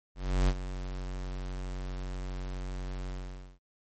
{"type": "tone with ADSR envelope", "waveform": "square", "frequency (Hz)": 46.13, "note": "F#1", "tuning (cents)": -4, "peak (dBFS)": -22, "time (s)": [0.15, 3.59], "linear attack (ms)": 330, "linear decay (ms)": 56, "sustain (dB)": -13, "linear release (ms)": 490, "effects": ["MP3 32 kbps"]}